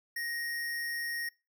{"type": "tone with sample-and-hold", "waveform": "sine", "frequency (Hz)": 1875, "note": "A#6", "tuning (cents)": 10, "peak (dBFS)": -33, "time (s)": [0.16, 1.29], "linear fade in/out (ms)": 5, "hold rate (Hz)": 7350, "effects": ["noise-tail reverb RT60 0.3 s tail -25 dB re dry"]}